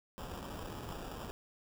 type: noise with sample-and-hold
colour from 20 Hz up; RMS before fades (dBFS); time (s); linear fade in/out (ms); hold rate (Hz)
pink; -44; 0.18-1.31; 0; 2100
effects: none